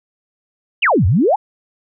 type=exponential two-way sweep; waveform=sine; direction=down then up; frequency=3136 to 80.1 to 914 Hz; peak=-10 dBFS; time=0.82-1.36 s; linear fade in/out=10 ms; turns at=1.06 s; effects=none